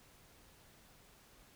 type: silence
effects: pink hiss -63 dBFS RMS until 1.55 s